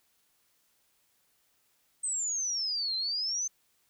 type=exponential two-way sweep; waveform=sine; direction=down then up; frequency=8372 to 4068 to 6290 Hz; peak=-29 dBFS; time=2.03-3.48 s; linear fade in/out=10 ms; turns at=2.96 s; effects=white hiss -71 dBFS RMS until 3.89 s